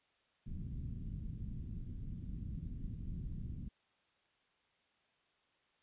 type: low-pass noise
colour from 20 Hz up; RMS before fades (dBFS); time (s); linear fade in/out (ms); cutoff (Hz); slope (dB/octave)
pink; -43; 0.46-3.69; 10; 210; 24
effects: white hiss -75 dBFS RMS until 5.82 s + resampled to 8000 Hz